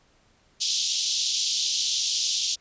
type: band-pass noise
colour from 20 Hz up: white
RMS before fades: -26 dBFS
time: 0.6-2.56 s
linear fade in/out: 20 ms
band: 3100 to 6600 Hz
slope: 48 dB/octave
effects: pink hiss -62 dBFS RMS until 2.6 s + resampled to 16000 Hz